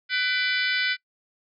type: harmonic tone with a mistuned harmonic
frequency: 499.7 Hz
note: B4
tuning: 20 cents sharp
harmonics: 3 / 4 / 5 / 6 / 7 / 8 / 9 / 10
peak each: -26 / -28 / -30 / -32 / -33 / -34 / -35 / -36 dBFS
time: 0.09-0.97 s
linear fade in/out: 50 ms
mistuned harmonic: 5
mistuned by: -110 cents
effects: noise-tail reverb RT60 0.1 s tail -24 dB re dry